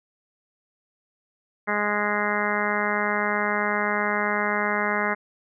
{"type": "harmonic tone", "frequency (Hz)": 207.7, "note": "G#3", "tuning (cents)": 0, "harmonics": [1, 2, 3, 4, 5, 6, 7, 8, 9, 10], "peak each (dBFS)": [-31, -31, -31, -31, -31, -31, -31, -31, -31, -31], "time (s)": [1.67, 5.15], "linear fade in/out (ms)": 20, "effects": []}